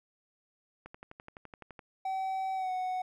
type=click train; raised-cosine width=0.5 ms; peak=-31 dBFS; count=12; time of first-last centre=0.86-1.792 s; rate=11.8 Hz
type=tone with pitch glide; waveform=triangle; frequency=764 to 740.1 Hz; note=G5 to F#5; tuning=-45 to 0 cents; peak=-29 dBFS; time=2.05-3.02 s; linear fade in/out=5 ms; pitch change=-55 cents; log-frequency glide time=2.55-2.71 s
effects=none